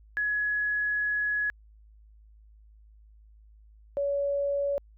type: tone pair in turn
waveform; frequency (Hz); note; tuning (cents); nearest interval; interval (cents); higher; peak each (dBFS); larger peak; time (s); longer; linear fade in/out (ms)
sine; 1685 / 564.9; G#6 / C#5; +25 / +33; octave + perfect fifth; 1892; first; -25; neither; 0.17-1.5 / 3.97-4.78; first; 0
effects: added 53 Hz sine -52 dBFS peak until 4.97 s